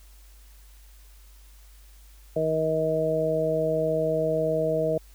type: harmonic tone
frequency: 158.4 Hz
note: D#3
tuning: 31 cents sharp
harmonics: 1 / 2 / 3 / 4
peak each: -31 / -33 / -26 / -25 dBFS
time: 2.36-4.98 s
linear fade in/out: 5 ms
effects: added 50 Hz sine -48 dBFS peak until 5.14 s + white hiss -58 dBFS RMS until 5.14 s